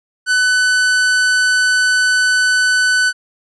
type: tone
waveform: 45% pulse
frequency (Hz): 1500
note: F#6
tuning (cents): +23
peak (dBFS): -11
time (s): 0.26-3.13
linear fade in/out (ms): 50
effects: resampled to 24000 Hz